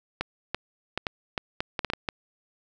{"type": "clicks", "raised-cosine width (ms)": 0.3, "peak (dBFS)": -11, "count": 11, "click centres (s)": [0.21, 0.546, 0.976, 1.068, 1.378, 1.605, 1.792, 1.847, 1.901, 1.935, 2.088], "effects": []}